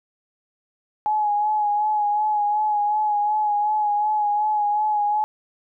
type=tone with vibrato; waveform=sine; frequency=840 Hz; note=G#5; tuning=19 cents sharp; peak=-18 dBFS; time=1.06-5.24 s; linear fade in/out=0 ms; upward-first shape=sine; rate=2.7 Hz; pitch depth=32 cents each way; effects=none